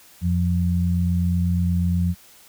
sine tone pair together, 87.31 / 175.53 Hz, F2 / F3, 0 / +9 cents, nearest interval octave, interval 1209 cents, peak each -20 / -21 dBFS, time 0.21-2.15 s, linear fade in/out 50 ms, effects white hiss -50 dBFS RMS until 2.48 s

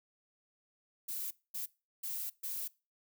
violet noise bursts at uneven times, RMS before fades -39 dBFS, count 4, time 1.08-1.31 / 1.54-1.66 / 2.03-2.3 / 2.43-2.68 s, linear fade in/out 10 ms, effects noise-tail reverb RT60 0.3 s tail -22 dB re dry

